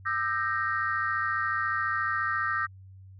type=chord; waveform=sine; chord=E half-diminished seventh; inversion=third; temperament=equal with one note detuned; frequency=1204.2 / 1318.5 / 1568 / 1864.7 Hz; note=D6 / E6 / G6 / Bb6; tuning=+43 / 0 / 0 / 0 cents; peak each=-31 dBFS; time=0.05-2.67 s; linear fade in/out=20 ms; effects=tanh soft clip ceiling -16 dBFS + added 95 Hz sine -46 dBFS peak until 3.19 s